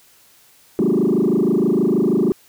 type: tone with frequency modulation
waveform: sine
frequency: 293.7 Hz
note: D4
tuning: in tune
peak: -12 dBFS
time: 0.79-2.32 s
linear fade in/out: 0 ms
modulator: 26.3 Hz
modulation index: 4.2
effects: tanh soft clip ceiling -11 dBFS + white hiss -52 dBFS RMS until 2.48 s